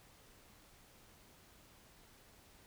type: silence
effects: pink hiss -63 dBFS RMS until 2.66 s